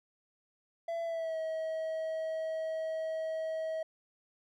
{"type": "tone with pitch glide", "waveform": "triangle", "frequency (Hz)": [670, 639.7], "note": ["E5", "D#5"], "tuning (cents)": [28, 48], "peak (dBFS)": -31, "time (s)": [0.88, 3.83], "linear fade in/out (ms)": 5, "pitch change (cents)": -80, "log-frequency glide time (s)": [1.04, 1.38], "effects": []}